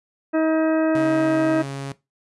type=harmonic tone; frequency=317.8 Hz; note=D#4; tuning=37 cents sharp; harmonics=1 / 2 / 3 / 4 / 5 / 6 / 8; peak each=-18 / -22 / -33 / -32 / -33 / -38 / -41 dBFS; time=0.33-1.63 s; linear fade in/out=20 ms
type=tone with pitch glide; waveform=sawtooth; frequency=138.59 to 137.79 Hz; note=C#3 to C#3; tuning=0 to -10 cents; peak=-24 dBFS; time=0.95-1.92 s; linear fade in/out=2 ms; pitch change=-10 cents; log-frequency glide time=1.18-1.39 s
effects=noise-tail reverb RT60 0.2 s tail -17 dB re dry + resampled to 24000 Hz